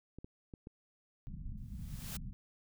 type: clicks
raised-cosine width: 3 ms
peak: -34 dBFS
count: 4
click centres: 0.186 / 0.245 / 0.538 / 0.671 s
type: low-pass noise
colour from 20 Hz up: pink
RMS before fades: -44 dBFS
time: 1.27-2.33 s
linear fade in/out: 0 ms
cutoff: 220 Hz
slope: 48 dB/octave
type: noise with exponential growth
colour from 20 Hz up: white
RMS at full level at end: -42 dBFS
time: 1.57-2.17 s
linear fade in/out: 5 ms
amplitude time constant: 130 ms
effects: none